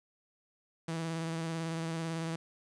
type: tone with vibrato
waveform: sawtooth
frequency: 163.8 Hz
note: E3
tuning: 11 cents flat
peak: -30 dBFS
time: 0.88-2.36 s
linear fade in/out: 5 ms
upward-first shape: square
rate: 18 Hz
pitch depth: 20 cents each way
effects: resampled to 22050 Hz + 10-bit